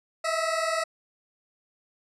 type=tone pair together; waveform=20% pulse; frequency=639.1 / 659.3 Hz; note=D#5 / E5; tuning=+46 / 0 cents; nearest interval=minor second; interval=54 cents; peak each=-23 dBFS; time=0.24-0.84 s; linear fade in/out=10 ms; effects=resampled to 24000 Hz